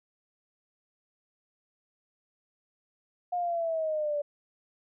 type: exponential sweep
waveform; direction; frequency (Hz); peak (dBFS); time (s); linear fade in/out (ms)
sine; down; 719 to 578; -27; 3.32-4.22; 10
effects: none